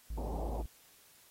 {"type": "tone", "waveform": "triangle", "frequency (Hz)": 54.5, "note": "A1", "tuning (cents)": -16, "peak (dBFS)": -34, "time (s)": [0.1, 0.66], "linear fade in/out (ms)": 5}
{"type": "low-pass noise", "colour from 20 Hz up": "white", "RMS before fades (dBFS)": -41, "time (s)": [0.17, 0.62], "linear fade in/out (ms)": 10, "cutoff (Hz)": 850, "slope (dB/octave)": 48}
{"effects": ["white hiss -62 dBFS RMS until 1.3 s", "AAC 48 kbps"]}